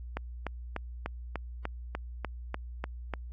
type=click train; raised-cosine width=0.5 ms; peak=-18 dBFS; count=11; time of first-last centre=0.17-3.137 s; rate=3.37 Hz; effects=added 60 Hz sine -39 dBFS peak until 3.32 s + AAC 32 kbps